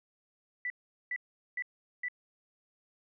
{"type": "tone bursts", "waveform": "sine", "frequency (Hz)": 1975.5, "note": "B6", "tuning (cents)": 0, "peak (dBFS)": -32, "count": 4, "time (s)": [0.65, 2.084], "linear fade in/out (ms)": 2, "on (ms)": 51, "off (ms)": 410, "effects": []}